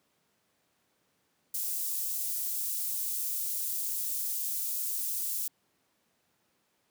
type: high-pass noise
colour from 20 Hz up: white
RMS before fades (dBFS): -33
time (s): 1.54-5.48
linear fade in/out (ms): 5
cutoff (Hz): 8500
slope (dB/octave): 12
effects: pink hiss -73 dBFS RMS until 6.9 s + high-pass 150 Hz 12 dB/octave